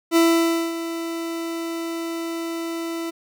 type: tone with ADSR envelope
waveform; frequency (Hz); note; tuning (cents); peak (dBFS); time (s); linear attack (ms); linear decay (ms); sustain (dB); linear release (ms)
40% pulse; 332.5; E4; +15; -12; 0.11-3.11; 52; 560; -13; 17
effects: none